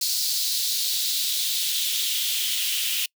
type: noise with high-pass filter sweep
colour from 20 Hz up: white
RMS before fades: -25 dBFS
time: 0.01-3.06 s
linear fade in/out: 5 ms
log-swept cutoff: 4500 to 2900 Hz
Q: 3.3
effects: noise-tail reverb RT60 0.1 s tail -26 dB re dry